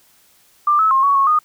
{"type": "tone with pitch steps", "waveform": "sine", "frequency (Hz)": [1187, 1298, 1069, 1121, 1098, 1232], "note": ["D6", "E6", "C6", "C#6", "C#6", "D#6"], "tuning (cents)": [18, -27, 37, 19, -17, -17], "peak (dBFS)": -11, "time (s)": [0.67, 1.39], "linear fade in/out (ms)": 5, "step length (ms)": 120, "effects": ["white hiss -54 dBFS RMS until 1.44 s"]}